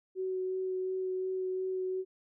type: tone with vibrato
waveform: sine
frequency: 373.7 Hz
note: F#4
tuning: 17 cents sharp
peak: -31 dBFS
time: 0.15-2.05 s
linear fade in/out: 50 ms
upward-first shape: sine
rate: 2.8 Hz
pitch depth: 10 cents each way
effects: none